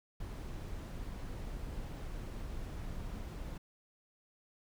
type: noise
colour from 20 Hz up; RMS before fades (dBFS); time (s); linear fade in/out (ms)
brown; -42; 0.2-3.58; 5
effects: none